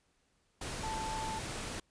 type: tone in noise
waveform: sine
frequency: 880 Hz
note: A5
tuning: in tune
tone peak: -37 dBFS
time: 0.83-1.39 s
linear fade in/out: 5 ms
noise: pink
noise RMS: -40 dBFS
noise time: 0.61-1.8 s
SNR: 0 dB
effects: pink hiss -74 dBFS RMS until 1.9 s + resampled to 22050 Hz